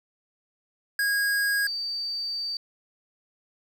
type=tone pair in turn; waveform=square / sine; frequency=1640 / 4621 Hz; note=G#6 / D8; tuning=-22 / -29 cents; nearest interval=octave + tritone; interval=1793 cents; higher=second; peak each=-23 / -28 dBFS; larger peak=first; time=0.99-1.67 / 1.67-2.57 s; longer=second; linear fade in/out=2 ms; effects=9-bit